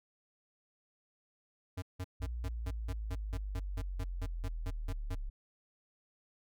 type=tone bursts; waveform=square; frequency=91.7 Hz; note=F#2; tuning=15 cents flat; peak=-37 dBFS; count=16; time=1.77-5.152 s; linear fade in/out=10 ms; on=52 ms; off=170 ms
type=linear sweep; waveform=sine; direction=down; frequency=60.3 to 34.35 Hz; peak=-36 dBFS; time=2.2-5.3 s; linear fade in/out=10 ms
effects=none